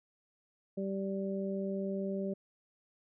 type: harmonic tone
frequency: 194.8 Hz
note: G3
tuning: 11 cents flat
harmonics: 1 / 2 / 3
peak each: -35 / -38 / -40 dBFS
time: 0.77-2.34 s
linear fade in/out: 10 ms
effects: none